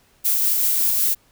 violet noise with tremolo, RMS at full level -18 dBFS, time 0.24-1.15 s, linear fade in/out 20 ms, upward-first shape triangle, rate 5.3 Hz, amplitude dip 25%, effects pink hiss -58 dBFS RMS until 1.31 s

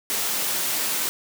white high-pass noise, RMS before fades -25 dBFS, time 0.1-1.09 s, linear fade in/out 0 ms, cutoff 170 Hz, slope 12 dB/octave, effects none

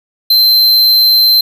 square tone, 4106 Hz, C8, 33 cents flat, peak -6 dBFS, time 0.3-1.41 s, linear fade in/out 5 ms, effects none

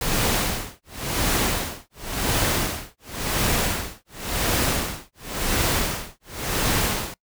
pink noise with tremolo, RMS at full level -21 dBFS, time 0.01-7.14 s, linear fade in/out 2 ms, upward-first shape sine, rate 0.93 Hz, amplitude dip 100%, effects noise-tail reverb RT60 0.1 s tail -23 dB re dry

